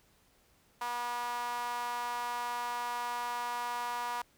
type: tone with high-pass filter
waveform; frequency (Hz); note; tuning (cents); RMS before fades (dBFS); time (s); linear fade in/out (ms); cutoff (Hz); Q
sawtooth; 241.5; B3; -39; -36; 0.81-4.22; 5; 950; 4.2
effects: pink hiss -67 dBFS RMS until 4.37 s